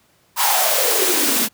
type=noise with high-pass filter sweep; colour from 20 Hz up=white; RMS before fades=-17 dBFS; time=0.36-1.49 s; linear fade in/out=50 ms; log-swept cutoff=1000 to 210 Hz; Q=7.6; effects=pink hiss -58 dBFS RMS until 1.53 s + high-pass 80 Hz 12 dB/octave